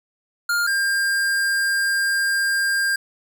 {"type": "tone pair in turn", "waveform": "square", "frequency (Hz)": [1408, 1601.1], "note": ["F6", "G6"], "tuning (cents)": [14, 36], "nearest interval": "major second", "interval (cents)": 222, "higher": "second", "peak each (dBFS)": -19, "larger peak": "neither", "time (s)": [[0.49, 0.67], [0.67, 2.96]], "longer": "second", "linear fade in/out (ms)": 5, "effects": []}